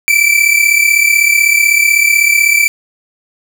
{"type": "tone pair together", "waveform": "45% pulse", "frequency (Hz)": [2309, 2345], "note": ["D7", "D7"], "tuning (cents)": [-30, -3], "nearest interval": "unison", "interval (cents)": 27, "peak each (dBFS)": -10, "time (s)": [0.08, 2.68], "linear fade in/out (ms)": 0, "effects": []}